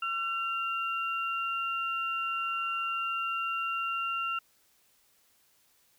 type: tone pair together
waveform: sine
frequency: 1349.8 / 2777 Hz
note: E6 / F7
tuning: +41 / -10 cents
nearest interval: octave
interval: 1249 cents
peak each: -31 / -34 dBFS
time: 0.02-4.39 s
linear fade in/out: 5 ms
effects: white hiss -67 dBFS RMS until 5.98 s